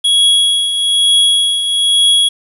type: tone with tremolo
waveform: square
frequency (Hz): 3331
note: G#7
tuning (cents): +4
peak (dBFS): -7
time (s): 0.04-2.29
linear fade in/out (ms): 10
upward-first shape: triangle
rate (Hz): 1.1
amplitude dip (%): 60
effects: resampled to 24000 Hz + 7-bit